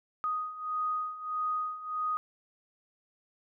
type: beating tone pair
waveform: sine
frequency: 1244.5 / 1246.1 Hz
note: D#6 / D#6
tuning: 0 / +2 cents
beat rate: 1.6 Hz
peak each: -36 / -32 dBFS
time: 0.24-2.17 s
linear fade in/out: 0 ms
effects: none